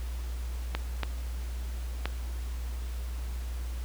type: clicks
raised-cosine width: 0.3 ms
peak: -14 dBFS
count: 3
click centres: 0.75 / 1.033 / 2.056 s
effects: added 60 Hz sine -32 dBFS peak until 3.84 s + pink hiss -49 dBFS RMS until 3.84 s